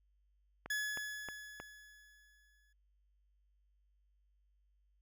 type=click train; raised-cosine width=0.5 ms; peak=-29 dBFS; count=4; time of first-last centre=0.66-1.6 s; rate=3.19 Hz
type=tone with exponential decay; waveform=40% pulse; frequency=1699 Hz; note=G#6; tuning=39 cents sharp; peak=-33 dBFS; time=0.7-2.73 s; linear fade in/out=5 ms; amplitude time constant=440 ms
effects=added 50 Hz sine -70 dBFS peak until 5.01 s